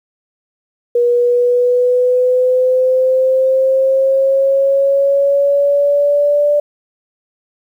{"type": "exponential sweep", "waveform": "sine", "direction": "up", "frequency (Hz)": [479.5, 587.3], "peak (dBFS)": -9, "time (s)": [0.95, 6.6], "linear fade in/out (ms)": 5, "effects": ["8-bit"]}